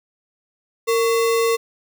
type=tone with sample-and-hold; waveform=sine; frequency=459.4 Hz; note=A#4; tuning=25 cents flat; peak=-15 dBFS; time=0.87-1.57 s; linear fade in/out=20 ms; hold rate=1575 Hz; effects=none